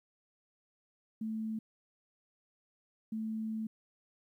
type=tone bursts at uneven times; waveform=sine; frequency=220 Hz; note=A3; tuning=in tune; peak=-34 dBFS; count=2; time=1.21-1.59 / 3.12-3.67 s; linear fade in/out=5 ms; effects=12-bit